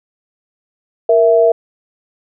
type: tone pair together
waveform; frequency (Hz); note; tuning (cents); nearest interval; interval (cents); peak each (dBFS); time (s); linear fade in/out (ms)
sine; 467.3 / 660; A#4 / E5; +4 / +2; tritone; 598; -10; 1.09-1.52; 5
effects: none